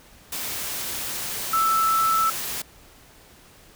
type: tone in noise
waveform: sine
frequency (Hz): 1318.5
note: E6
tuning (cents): 0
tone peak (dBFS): -18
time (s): 1.53-2.3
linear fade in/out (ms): 5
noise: white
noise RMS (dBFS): -30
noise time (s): 0.32-2.62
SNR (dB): +9
effects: pink hiss -51 dBFS RMS until 3.75 s